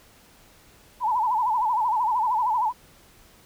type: tone with vibrato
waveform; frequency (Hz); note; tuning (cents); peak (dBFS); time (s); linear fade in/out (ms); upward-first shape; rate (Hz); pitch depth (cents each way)
sine; 925; A#5; -14; -20; 1-2.73; 50; sine; 13; 150
effects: pink hiss -54 dBFS RMS until 3.45 s